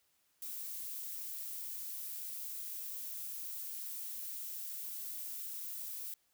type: noise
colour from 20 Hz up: violet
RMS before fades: -43 dBFS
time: 0.42-6.14 s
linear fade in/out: 2 ms
effects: white hiss -75 dBFS RMS until 6.33 s